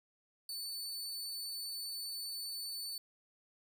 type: tone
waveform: sawtooth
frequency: 4495 Hz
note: C#8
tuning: 23 cents sharp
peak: -37 dBFS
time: 0.49-2.98 s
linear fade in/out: 2 ms
effects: none